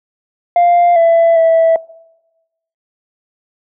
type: tone with pitch steps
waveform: sine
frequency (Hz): 698 / 668 / 656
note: F5 / E5 / E5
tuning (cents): -1 / +23 / -9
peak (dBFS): -4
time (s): 0.56-1.76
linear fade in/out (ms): 2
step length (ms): 400
effects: noise-tail reverb RT60 1.0 s tail -23 dB re dry + tanh soft clip ceiling -5 dBFS